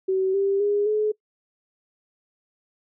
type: tone with pitch steps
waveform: sine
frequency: 379.4 / 394.4 / 409.9 / 426.1 Hz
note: F#4 / G4 / G#4 / G#4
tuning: +43 / +11 / -23 / +44 cents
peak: -19 dBFS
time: 0.08-1.12 s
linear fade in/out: 10 ms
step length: 260 ms
effects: noise-tail reverb RT60 0.1 s tail -23 dB re dry